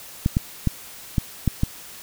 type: clicks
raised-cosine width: 5 ms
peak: -6 dBFS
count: 6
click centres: 0.261 / 0.369 / 0.673 / 1.182 / 1.477 / 1.634 s
effects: white hiss -41 dBFS RMS until 2.02 s